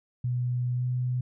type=tone with pitch glide; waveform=sine; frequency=123.6 to 125.25 Hz; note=B2 to B2; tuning=+2 to +25 cents; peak=-25 dBFS; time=0.24-1.21 s; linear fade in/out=5 ms; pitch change=+23 cents; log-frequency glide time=0.75-0.84 s; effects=none